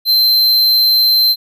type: tone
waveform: square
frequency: 4108 Hz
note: C8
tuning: 33 cents flat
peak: -9 dBFS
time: 0.05-1.36 s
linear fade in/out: 50 ms
effects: none